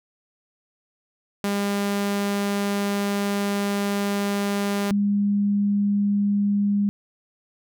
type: tone pair in turn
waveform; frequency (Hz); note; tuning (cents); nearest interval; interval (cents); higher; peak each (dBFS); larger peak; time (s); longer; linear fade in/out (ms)
sawtooth / sine; 201.5 / 203; G3 / G#3; +48 / -39; unison; 13; second; -18; neither; 1.44-4.91 / 4.91-6.89; first; 0
effects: none